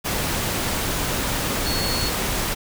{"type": "tone in noise", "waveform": "sine", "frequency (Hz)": 4370, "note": "C#8", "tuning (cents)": -26, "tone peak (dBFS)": -26, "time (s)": [1.65, 2.1], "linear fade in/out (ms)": 20, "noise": "pink", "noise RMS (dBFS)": -24, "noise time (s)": [0.04, 2.55], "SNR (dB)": -5, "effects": []}